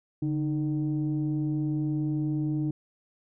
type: tone pair together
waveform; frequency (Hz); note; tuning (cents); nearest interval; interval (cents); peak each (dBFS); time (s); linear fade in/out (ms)
sine; 144.5 / 307.6; D3 / D#4; -28 / -20; octave + minor second; 1308; -27; 0.22-2.71; 5
effects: tanh soft clip ceiling -20 dBFS